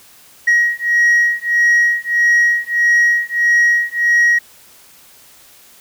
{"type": "beating tone pair", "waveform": "sine", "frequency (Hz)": [1895, 1896.6], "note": ["A#6", "A#6"], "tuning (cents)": [28, 29], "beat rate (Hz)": 1.6, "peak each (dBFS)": -12, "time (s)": [0.47, 4.39], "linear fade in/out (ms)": 10, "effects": ["tanh soft clip ceiling -7 dBFS", "white hiss -45 dBFS RMS until 5.8 s"]}